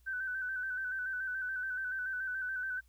sine tone with vibrato, 1523 Hz, F#6, 50 cents sharp, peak -34 dBFS, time 0.06-2.81 s, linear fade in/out 20 ms, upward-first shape square, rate 7 Hz, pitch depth 35 cents each way, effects added 60 Hz sine -62 dBFS peak until 2.88 s + white hiss -74 dBFS RMS until 2.88 s

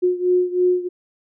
sine beating tone pair, 360.2 / 363.3 Hz, F#4 / F#4, -46 / -32 cents, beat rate 3.1 Hz, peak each -17 / -20 dBFS, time 0.02-0.89 s, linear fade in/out 20 ms, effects none

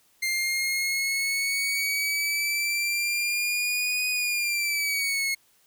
sawtooth exponential two-way sweep, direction up then down, 2100 to 2489 to 2165 Hz, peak -21 dBFS, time 0.22-5.35 s, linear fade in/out 10 ms, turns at 4.09 s, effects white hiss -63 dBFS RMS until 5.66 s

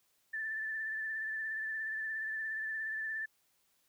sine tone with vibrato, 1761 Hz, A6, 1 cent sharp, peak -35 dBFS, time 0.33-3.26 s, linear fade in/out 10 ms, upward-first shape sine, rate 17 Hz, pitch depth 28 cents each way, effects white hiss -74 dBFS RMS until 3.88 s

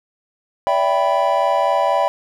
triangle chord, E minor seventh, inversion third, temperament equal with one note detuned, 575.2 / 659.3 / 784 / 987.8 Hz, D5 / E5 / G5 / B5, -36 / 0 / 0 / 0 cents, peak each -18 dBFS, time 0.67-2.08 s, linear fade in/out 0 ms, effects none

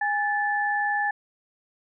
sine tone pair together, 823.1 / 1744 Hz, G#5 / A6, -16 / -16 cents, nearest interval octave + minor second, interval 1300 cents, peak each -25 / -25 dBFS, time 0.01-1.11 s, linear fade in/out 5 ms, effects none

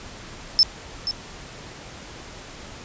sine tone with echo, 5274 Hz, E8, in tune, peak -11 dBFS, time 0.59-0.63 s, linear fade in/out 0 ms, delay 480 ms, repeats 1, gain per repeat -11 dB, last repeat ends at 1.11 s, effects pink hiss -40 dBFS RMS until 2.84 s + resampled to 16000 Hz

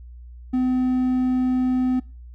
triangle tone, 254.5 Hz, C4, 48 cents flat, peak -16 dBFS, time 0.53-2 s, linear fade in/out 10 ms, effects noise-tail reverb RT60 0.4 s tail -24 dB re dry + added 60 Hz sine -38 dBFS peak until 2.34 s

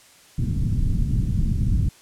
pink low-pass noise, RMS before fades -21 dBFS, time 0.38-1.89 s, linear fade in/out 5 ms, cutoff 200 Hz, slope 24 dB/octave, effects white hiss -51 dBFS RMS until 2.01 s + low-pass 10000 Hz 12 dB/octave

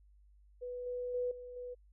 sine tone with level steps, 493.9 Hz, B4, in tune, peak -39 / -36 / -32 / -45 / -41 dBFS, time 0.61-1.75 s, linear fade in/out 20 ms, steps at 0.86 / 1.14 / 1.31 / 1.56 s, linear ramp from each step 5 ms, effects added 50 Hz sine -60 dBFS peak until 1.92 s

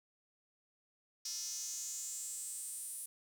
square tone with high-pass filter sweep, 194.2 Hz, G3, 16 cents flat, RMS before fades -43 dBFS, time 1.25-3.06 s, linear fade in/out 5 ms, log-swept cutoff 5500 to 9900 Hz, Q 5.4, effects none

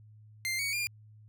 sawtooth tone with pitch steps, 2093 / 2243 / 2404 Hz, C7 / C#7 / D7, 0 / +20 / +40 cents, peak -27 dBFS, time 0.45-0.87 s, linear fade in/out 0 ms, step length 140 ms, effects added 107 Hz sine -52 dBFS peak until 1.28 s

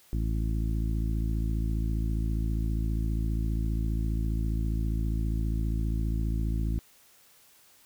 harmonic tone, 54.9 Hz, A1, 3 cents flat, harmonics 1 / 2 / 3 / 4 / 5 / 6, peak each -27 / -33 / -37 / -39 / -41 / -43 dBFS, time 0.13-6.79 s, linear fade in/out 0 ms, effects white hiss -59 dBFS RMS until 7.85 s

